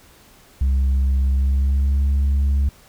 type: tone with pitch glide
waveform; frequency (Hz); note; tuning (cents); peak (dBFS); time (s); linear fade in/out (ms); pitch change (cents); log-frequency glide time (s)
sine; 66.8 to 69.48; C2 to C#2; +36 to +5; -12; 0.61-2.69; 5; +69; 1.29-2.01
effects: tanh soft clip ceiling -14 dBFS + pink hiss -50 dBFS RMS until 2.88 s